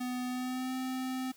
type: tone with pitch glide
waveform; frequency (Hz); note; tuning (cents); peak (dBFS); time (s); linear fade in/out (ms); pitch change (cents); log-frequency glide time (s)
square; 249.9 to 258.4; B3 to C4; +21 to -21; -34; 0-1.32; 10; +58; 0.26-0.74
effects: white hiss -60 dBFS RMS until 1.36 s